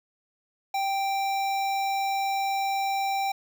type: tone with notch filter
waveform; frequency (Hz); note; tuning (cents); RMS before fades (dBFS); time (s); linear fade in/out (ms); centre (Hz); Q
square; 784; G5; 0; -27; 0.74-3.32; 5; 9700; 1.3
effects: 9-bit